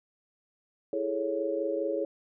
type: chord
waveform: sine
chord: A major seventh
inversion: second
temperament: equal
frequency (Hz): 329.6 / 415.3 / 440 / 554.4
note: E4 / G#4 / A4 / C#5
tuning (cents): 0 / 0 / 0 / 0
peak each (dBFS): -34 / -33 / -36 / -31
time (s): 0.93-2.05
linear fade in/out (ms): 2
effects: none